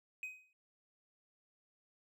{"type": "tone with exponential decay", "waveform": "triangle", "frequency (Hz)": 2515, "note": "D#7", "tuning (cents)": 18, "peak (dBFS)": -36, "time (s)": [0.23, 0.53], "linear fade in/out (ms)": 1, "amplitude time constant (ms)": 65, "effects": []}